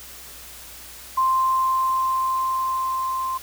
sine tone with level ramp, 1046.5 Hz, C6, in tune, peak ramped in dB -16 to -23 dBFS, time 1.17-3.38 s, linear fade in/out 10 ms, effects added 60 Hz sine -50 dBFS peak until 3.42 s + white hiss -41 dBFS RMS until 3.42 s

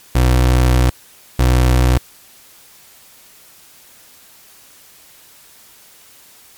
30% pulse tone pair in turn, 62.4 / 62.4 Hz, B1 / B1, +19 / +19 cents, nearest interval unison, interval 0 cents, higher neither, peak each -7 dBFS, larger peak neither, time 0.15-0.9 / 1.39-1.98 s, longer first, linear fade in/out 5 ms, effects white hiss -45 dBFS RMS until 6.57 s + MP3 96 kbps

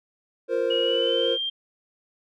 triangle chord, F suspended fourth, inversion none, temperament equal, 349.2 / 466.2 / 523.3 Hz, F4 / Bb4 / C5, 0 / 0 / 0 cents, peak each -28 / -23 / -23 dBFS, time 0.48-1.38 s, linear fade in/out 50 ms
sine tone with pitch glide, 2900 to 3181 Hz, F#7 to G7, -35 to +25 cents, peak -25 dBFS, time 0.7-1.5 s, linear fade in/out 10 ms, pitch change +160 cents, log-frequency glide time 0.83-1.3 s
effects none

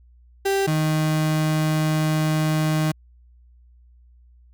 35% pulse tone pair in turn, 392 / 155.57 Hz, G4 / D#3, 0 / 0 cents, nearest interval octave + major third, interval 1600 cents, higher first, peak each -17 dBFS, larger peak neither, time 0.45-0.67 / 0.67-2.92 s, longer second, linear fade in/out 10 ms, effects added 60 Hz sine -49 dBFS peak until 4.53 s

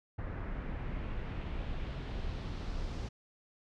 brown noise with low-pass filter sweep, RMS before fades -38 dBFS, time 0.18-3.09 s, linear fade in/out 10 ms, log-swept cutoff 1700 to 5500 Hz, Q 1.6, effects none

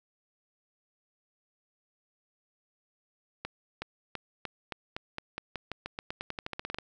accelerating click train, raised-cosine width 0.3 ms, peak -19 dBFS, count 23, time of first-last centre 3.45-6.786 s, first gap 370 ms, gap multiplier 0.9, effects none

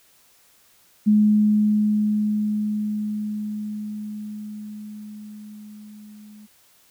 sine tone with level ramp, 211 Hz, G#3, 28 cents sharp, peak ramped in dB -12 to -42 dBFS, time 1.06-6.47 s, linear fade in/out 20 ms, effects white hiss -57 dBFS RMS until 6.9 s

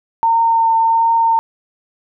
sine tone with vibrato, 911 Hz, A#5, 40 cents flat, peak -10 dBFS, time 0.23-1.39 s, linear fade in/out 0 ms, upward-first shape triangle, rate 1.4 Hz, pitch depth 14 cents each way, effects none

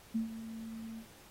sine tone with ADSR envelope, 224.5 Hz, A3, 35 cents sharp, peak -28 dBFS, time 0.14-1.06 s, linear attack 18 ms, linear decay 120 ms, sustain -13 dB, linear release 83 ms, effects pink hiss -58 dBFS RMS until 1.3 s + AAC 48 kbps

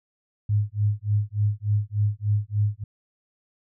sine tone with tremolo, 104.2 Hz, G#2, 6 cents sharp, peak -17 dBFS, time 0.49-2.84 s, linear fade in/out 5 ms, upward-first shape sine, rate 3.4 Hz, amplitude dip 100%, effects none

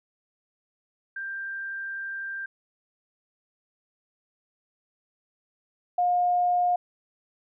sine tone pair in turn, 1583 / 712.9 Hz, G6 / F5, +17 / +35 cents, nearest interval octave + major second, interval 1382 cents, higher first, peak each -31 / -20 dBFS, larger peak second, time 1.16-2.46 / 5.98-6.76 s, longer first, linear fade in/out 5 ms, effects none

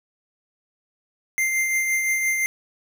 square tone with tremolo, 2093 Hz, C7, in tune, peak -19 dBFS, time 1.38-2.46 s, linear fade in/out 0 ms, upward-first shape triangle, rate 5.8 Hz, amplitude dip 40%, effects none

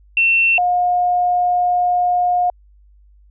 sine tone pair in turn, 2700 / 715.1 Hz, E7 / F5, +41 / +41 cents, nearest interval octave + major seventh, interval 2300 cents, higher first, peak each -11 / -13 dBFS, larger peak first, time 0.17-0.58 / 0.58-2.5 s, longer second, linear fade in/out 2 ms, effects added 50 Hz sine -46 dBFS peak until 3.3 s

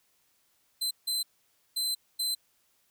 sawtooth tone bursts at uneven times, 4065 Hz, B7, 49 cents sharp, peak -25 dBFS, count 4, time 0.81-0.91 / 1.07-1.23 / 1.76-1.95 / 2.19-2.35 s, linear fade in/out 10 ms, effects white hiss -70 dBFS RMS until 2.9 s

